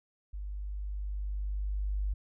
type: tone with level ramp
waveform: sine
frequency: 49.94 Hz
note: G1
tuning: 33 cents sharp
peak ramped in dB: -36 to -28 dBFS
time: 0.33-2.14 s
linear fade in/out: 10 ms
effects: none